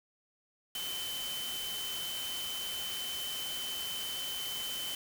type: tone in noise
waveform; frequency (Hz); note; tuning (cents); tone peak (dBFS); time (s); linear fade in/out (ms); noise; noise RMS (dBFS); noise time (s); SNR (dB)
sine; 3061; G7; -42; -37; 0.75-4.95; 2; white; -41; 0.75-4.95; +1
effects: none